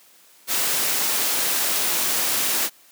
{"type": "noise", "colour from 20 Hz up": "white", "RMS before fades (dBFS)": -22, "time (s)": [0.47, 2.7], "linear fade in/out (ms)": 50, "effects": ["white hiss -53 dBFS RMS until 2.91 s", "high-pass 200 Hz 12 dB/octave"]}